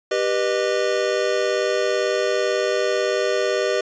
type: chord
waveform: square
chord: G augmented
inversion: none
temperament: just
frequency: 392 / 490 / 612.5 Hz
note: G4 / B4 / D#5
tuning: 0 / -14 / -27 cents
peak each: -24 dBFS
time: 0.11-3.81 s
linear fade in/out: 5 ms
effects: resampled to 16000 Hz